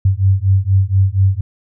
sine beating tone pair, 94.4 / 98.6 Hz, F#2 / G2, +35 / +11 cents, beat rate 4.2 Hz, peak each -13 dBFS, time 0.05-1.41 s, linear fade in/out 5 ms, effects none

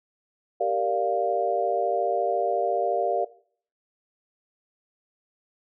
sine chord, G minor seventh, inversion none, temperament equal, 392 / 466.2 / 587.3 / 698.5 Hz, G4 / Bb4 / D5 / F5, 0 / 0 / 0 / 0 cents, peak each -30 / -28 / -27 / -25 dBFS, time 0.6-3.25 s, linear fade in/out 10 ms, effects noise-tail reverb RT60 0.5 s tail -18 dB re dry

